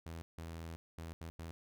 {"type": "tone bursts at uneven times", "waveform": "sawtooth", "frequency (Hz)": 82.41, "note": "E2", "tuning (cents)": 0, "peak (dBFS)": -40, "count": 5, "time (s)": [[0.06, 0.22], [0.38, 0.76], [0.98, 1.13], [1.21, 1.3], [1.39, 1.51]], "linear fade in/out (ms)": 0, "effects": []}